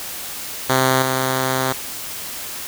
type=tone with level steps; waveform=5% pulse; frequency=130.81 Hz; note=C3; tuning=in tune; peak=-3 / -7 dBFS; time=0.69-1.73 s; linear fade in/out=10 ms; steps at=1.02 s; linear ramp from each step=5 ms; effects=white hiss -30 dBFS RMS until 2.67 s